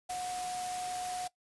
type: tone in noise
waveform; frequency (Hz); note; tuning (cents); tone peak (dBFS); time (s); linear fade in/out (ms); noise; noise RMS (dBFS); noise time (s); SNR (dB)
sine; 728; F#5; -28; -35; 0.09-1.28; 10; white; -42; 0.09-1.28; +4
effects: noise-tail reverb RT60 0.1 s tail -19 dB re dry + resampled to 24000 Hz